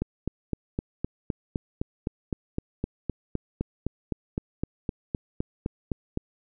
click train, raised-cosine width 3 ms, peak -14 dBFS, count 25, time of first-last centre 0.02-6.174 s, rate 3.9 Hz, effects none

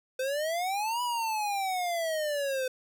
square exponential two-way sweep, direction up then down, 509 to 987.8 to 509 Hz, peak -29 dBFS, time 0.19-2.68 s, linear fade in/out 5 ms, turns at 1.02 s, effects none

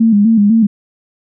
sine tone with vibrato, 214.9 Hz, A3, 41 cents flat, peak -6 dBFS, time 0-0.67 s, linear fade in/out 10 ms, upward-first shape square, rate 4 Hz, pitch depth 87 cents each way, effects none

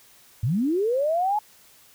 sine linear sweep, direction up, 97 to 861 Hz, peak -20 dBFS, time 0.43-1.39 s, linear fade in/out 5 ms, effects white hiss -54 dBFS RMS until 1.94 s

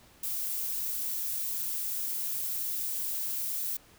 violet noise, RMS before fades -33 dBFS, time 0.23-3.77 s, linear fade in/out 5 ms, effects pink hiss -58 dBFS RMS until 3.98 s

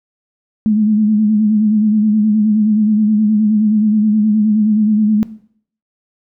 sine tone with vibrato, 213.3 Hz, G#3, 46 cents sharp, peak -9 dBFS, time 0.66-5.23 s, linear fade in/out 0 ms, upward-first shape sine, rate 9.5 Hz, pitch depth 44 cents each way, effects noise-tail reverb RT60 0.6 s tail -17 dB re dry

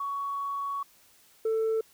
sine tone pair in turn, 1119 / 444.1 Hz, C#6 / A4, +16 / +16 cents, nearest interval octave + major third, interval 1600 cents, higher first, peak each -29 / -22 dBFS, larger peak second, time 0-0.83 / 1.45-1.81 s, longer first, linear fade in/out 5 ms, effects tanh soft clip ceiling -23 dBFS + white hiss -60 dBFS RMS until 1.93 s

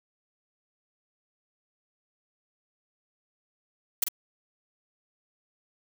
blue noise with echo, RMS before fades -23 dBFS, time 4.02-4.04 s, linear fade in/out 5 ms, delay 45 ms, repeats 1, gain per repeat -6 dB, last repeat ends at 4.085 s, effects none

